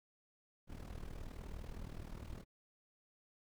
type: noise with amplitude modulation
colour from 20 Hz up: brown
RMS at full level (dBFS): -44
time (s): 0.67-2.45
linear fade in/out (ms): 50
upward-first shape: sine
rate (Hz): 39.3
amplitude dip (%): 75
effects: none